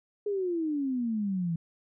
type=exponential sweep; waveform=sine; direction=down; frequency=420.3 to 162 Hz; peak=-27 dBFS; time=0.26-1.56 s; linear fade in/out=5 ms; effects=none